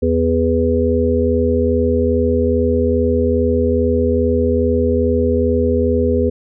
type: harmonic tone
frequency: 82.41 Hz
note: E2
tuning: in tune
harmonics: 1 / 3 / 5 / 6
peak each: -18 / -18 / -18 / -18 dBFS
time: 0.02-6.3 s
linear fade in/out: 10 ms
effects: none